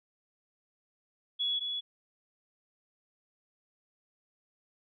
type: tone pair in turn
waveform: sine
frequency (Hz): 3374 / 3389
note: G#7 / G#7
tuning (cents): +27 / +34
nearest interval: unison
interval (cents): 7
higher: second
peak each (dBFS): -28 / -32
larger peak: first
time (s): 1.39-1.6 / 1.6-1.81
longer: neither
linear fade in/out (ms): 20
effects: none